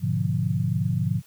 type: chord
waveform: sine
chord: G# diminished seventh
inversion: none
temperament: equal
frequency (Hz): 103.83 / 123.47 / 146.83 / 174.61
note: G#2 / B2 / D3 / F3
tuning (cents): 0 / 0 / 0 / 0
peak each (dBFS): -27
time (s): 0-1.22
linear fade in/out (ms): 50
effects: white hiss -56 dBFS RMS until 1.26 s